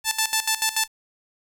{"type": "tone with tremolo", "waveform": "5% pulse", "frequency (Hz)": 880, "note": "A5", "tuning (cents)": 0, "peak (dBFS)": -7, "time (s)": [0.04, 0.88], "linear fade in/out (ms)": 50, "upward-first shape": "square", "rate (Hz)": 6.9, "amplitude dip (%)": 80, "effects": ["8-bit"]}